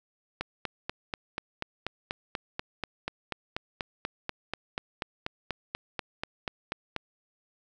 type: click train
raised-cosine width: 0.3 ms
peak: -15 dBFS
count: 28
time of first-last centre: 0.41-6.963 s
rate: 4.12 Hz
effects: none